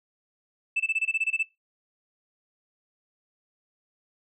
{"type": "tone bursts", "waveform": "sine", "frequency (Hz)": 2637, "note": "E7", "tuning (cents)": 0, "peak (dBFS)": -20, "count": 11, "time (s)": [0.76, 1.431], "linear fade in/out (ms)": 10, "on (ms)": 41, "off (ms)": 22, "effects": ["noise-tail reverb RT60 0.2 s tail -20 dB re dry", "tanh soft clip ceiling -19 dBFS"]}